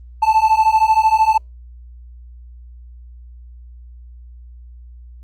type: beating tone pair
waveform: triangle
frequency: 871 / 884 Hz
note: A5 / A5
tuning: -18 / +8 cents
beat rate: 13 Hz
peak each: -12 dBFS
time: 0.22-1.38 s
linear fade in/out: 10 ms
effects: added 60 Hz sine -36 dBFS peak until 5.23 s + Opus 32 kbps